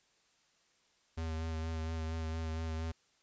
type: tone with vibrato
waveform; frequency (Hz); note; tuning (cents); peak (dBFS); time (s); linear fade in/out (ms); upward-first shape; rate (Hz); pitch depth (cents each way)
square; 80.6; E2; -38; -36; 1.17-2.92; 10; sine; 4.3; 22
effects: white hiss -71 dBFS RMS until 3.22 s + resampled to 16000 Hz